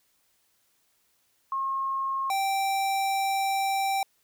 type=tone pair in turn; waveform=sine / square; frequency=1078 / 781.1 Hz; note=C#6 / G5; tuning=-49 / -6 cents; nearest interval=tritone; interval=557 cents; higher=first; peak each=-26 / -25 dBFS; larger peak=second; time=1.52-2.3 / 2.3-4.03 s; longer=second; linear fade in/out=2 ms; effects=white hiss -69 dBFS RMS until 4.23 s